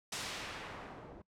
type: noise with low-pass filter sweep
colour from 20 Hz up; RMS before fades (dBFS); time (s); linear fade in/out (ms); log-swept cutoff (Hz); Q
white; -45; 0.12-1.22; 5; 7600 to 440; 0.72
effects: noise-tail reverb RT60 0.1 s tail -22 dB re dry